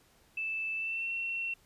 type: tone with pitch glide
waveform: sine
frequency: 2637 to 2716 Hz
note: E7 to F7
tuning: 0 to -49 cents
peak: -32 dBFS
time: 0.37-1.54 s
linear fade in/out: 5 ms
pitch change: +51 cents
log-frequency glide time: 0.75-1.11 s
effects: pink hiss -65 dBFS RMS until 1.65 s + resampled to 32000 Hz